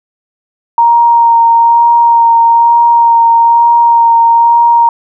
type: tone with vibrato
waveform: sine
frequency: 932.3 Hz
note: A#5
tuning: in tune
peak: -3 dBFS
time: 0.78-4.89 s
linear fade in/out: 2 ms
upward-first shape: sine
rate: 1.1 Hz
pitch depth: 13 cents each way
effects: none